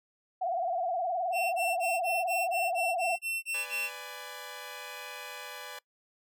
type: tone with vibrato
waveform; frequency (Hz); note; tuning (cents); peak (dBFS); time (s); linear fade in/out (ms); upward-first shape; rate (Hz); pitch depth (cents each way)
sine; 710; F5; +28; -28; 0.41-3.16; 10; sine; 19; 110
type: tone bursts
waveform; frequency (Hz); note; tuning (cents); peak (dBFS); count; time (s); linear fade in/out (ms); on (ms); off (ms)
45% pulse; 2700; E7; +41; -31; 11; 1.32-3.9; 50; 210; 27
type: chord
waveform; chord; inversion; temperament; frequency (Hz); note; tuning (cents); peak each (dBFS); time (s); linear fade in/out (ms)
10% pulse; G# diminished; first; equal with one note detuned; 498.5 / 587.3 / 830.6; B4 / D5 / G#5; +16 / 0 / 0; -37; 3.54-5.79; 5
effects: noise-tail reverb RT60 0.1 s tail -22 dB re dry